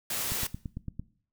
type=noise; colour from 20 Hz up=white; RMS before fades=-32 dBFS; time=0.1-0.47 s; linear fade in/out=5 ms
type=click train; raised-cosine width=5 ms; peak=-23 dBFS; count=7; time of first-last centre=0.32-0.996 s; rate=8.88 Hz
effects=noise-tail reverb RT60 0.5 s tail -19 dB re dry